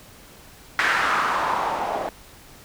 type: noise with low-pass filter sweep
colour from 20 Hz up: blue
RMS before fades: -23 dBFS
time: 0.79-2.09 s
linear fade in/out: 0 ms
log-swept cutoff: 1700 to 660 Hz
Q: 2.8
effects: pink hiss -47 dBFS RMS until 2.64 s